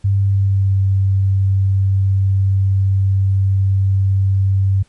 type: tone with pitch glide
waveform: sine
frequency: 98.7 to 96.95 Hz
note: G2 to G2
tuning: +12 to -19 cents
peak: -11 dBFS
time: 0.04-4.83 s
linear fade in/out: 10 ms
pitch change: -31 cents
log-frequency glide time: 0.23-0.79 s
effects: pink hiss -56 dBFS RMS until 4.88 s + MP3 48 kbps